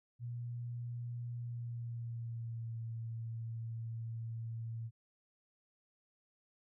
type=tone with pitch glide; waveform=sine; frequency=119.8 to 114.19 Hz; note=A#2 to A#2; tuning=+48 to -35 cents; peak=-39 dBFS; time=0.19-4.91 s; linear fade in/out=50 ms; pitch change=-83 cents; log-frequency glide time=1.35-2.79 s; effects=none